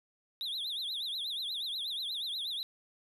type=tone with vibrato; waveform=triangle; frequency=3657 Hz; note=A#7; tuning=34 cents flat; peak=-33 dBFS; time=0.41-2.63 s; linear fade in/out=0 ms; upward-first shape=triangle; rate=8.3 Hz; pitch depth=230 cents each way; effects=none